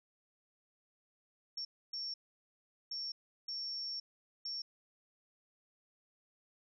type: tone bursts at uneven times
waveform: sine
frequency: 5470 Hz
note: F8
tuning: 37 cents flat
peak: -38 dBFS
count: 5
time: 1.57-1.65 / 1.93-2.14 / 2.91-3.12 / 3.48-4 / 4.45-4.62 s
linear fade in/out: 5 ms
effects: none